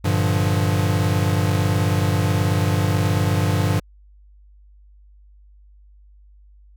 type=chord; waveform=square; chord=G minor seventh; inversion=none; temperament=equal; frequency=98 / 116.54 / 146.83 / 174.61 Hz; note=G2 / Bb2 / D3 / F3; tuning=0 / 0 / 0 / 0 cents; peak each=-20 / -26 / -25 / -26 dBFS; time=0.04-3.8 s; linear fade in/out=10 ms; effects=added 50 Hz sine -46 dBFS peak until 6.76 s